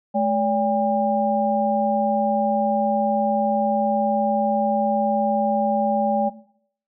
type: tone cluster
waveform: sine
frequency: 214.9 / 574 / 803 Hz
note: A3 / D5 / G5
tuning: -41 / -40 / +41 cents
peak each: -22 dBFS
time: 0.14-6.3 s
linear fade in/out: 20 ms
effects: noise-tail reverb RT60 0.6 s tail -17 dB re dry